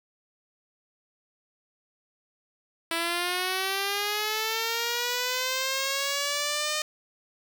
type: linear sweep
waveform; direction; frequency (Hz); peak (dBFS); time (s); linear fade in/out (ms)
5% pulse; up; 329.4 to 612; -15; 2.91-6.82; 2
effects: none